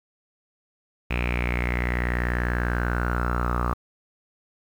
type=tone with low-pass filter sweep; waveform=sawtooth; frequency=60.3 Hz; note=B1; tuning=41 cents flat; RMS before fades=-25 dBFS; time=1.1-3.74 s; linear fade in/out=10 ms; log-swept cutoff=2500 to 1200 Hz; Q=7.9; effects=8-bit